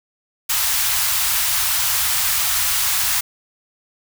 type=band-stop noise; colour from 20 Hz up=white; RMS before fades=-19 dBFS; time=0.49-3.21 s; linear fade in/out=10 ms; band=110 to 820 Hz; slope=24 dB/octave; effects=none